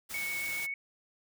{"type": "noise", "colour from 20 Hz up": "white", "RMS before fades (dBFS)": -41, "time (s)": [0.09, 0.67], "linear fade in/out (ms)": 20}
{"type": "tone with vibrato", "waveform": "sine", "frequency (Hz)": 2217, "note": "C#7", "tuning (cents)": 0, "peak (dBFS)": -33, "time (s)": [0.14, 0.74], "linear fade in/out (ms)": 2, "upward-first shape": "triangle", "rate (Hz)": 7, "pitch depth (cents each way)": 11}
{"effects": []}